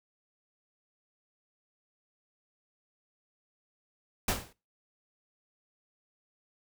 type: noise with exponential decay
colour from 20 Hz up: pink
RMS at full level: -24 dBFS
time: 4.28-4.53 s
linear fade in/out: 5 ms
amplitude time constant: 54 ms
effects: noise-tail reverb RT60 0.3 s tail -21 dB re dry